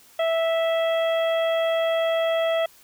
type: harmonic tone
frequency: 657 Hz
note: E5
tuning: 6 cents flat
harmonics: 1 / 2 / 3 / 4 / 5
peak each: -20 / -33 / -33 / -38 / -34 dBFS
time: 0.19-2.66 s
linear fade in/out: 5 ms
effects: white hiss -53 dBFS RMS until 2.83 s